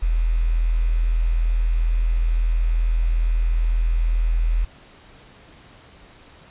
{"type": "tone with quantisation", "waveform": "sine", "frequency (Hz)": 41.14, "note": "E1", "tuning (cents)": -3, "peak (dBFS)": -16, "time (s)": [0.02, 4.65], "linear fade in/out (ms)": 10, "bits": 7, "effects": ["pink hiss -48 dBFS RMS until 6.5 s", "resampled to 8000 Hz"]}